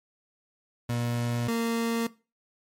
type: tone pair in turn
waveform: 30% pulse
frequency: 119.4 / 230.4 Hz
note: A#2 / A#3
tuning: +42 / -20 cents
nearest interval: major seventh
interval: 1138 cents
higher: second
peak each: -24 / -22 dBFS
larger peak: second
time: 0.89-1.48 / 1.48-2.07 s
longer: neither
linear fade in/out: 5 ms
effects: noise-tail reverb RT60 0.3 s tail -19 dB re dry + MP3 64 kbps